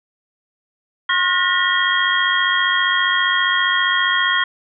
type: tone cluster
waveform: sine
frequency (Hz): 1074 / 1436 / 1828 / 1923 / 3246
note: C6 / F6 / A#6 / B6 / G#7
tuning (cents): +45 / +48 / -34 / -47 / -40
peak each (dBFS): -21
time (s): 1.09-4.44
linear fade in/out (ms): 5
effects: none